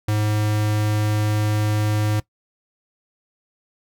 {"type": "tone", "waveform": "square", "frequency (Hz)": 106, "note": "G#2", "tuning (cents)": 36, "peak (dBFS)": -19, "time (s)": [0.08, 2.2], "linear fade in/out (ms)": 5, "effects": ["noise-tail reverb RT60 0.1 s tail -19 dB re dry"]}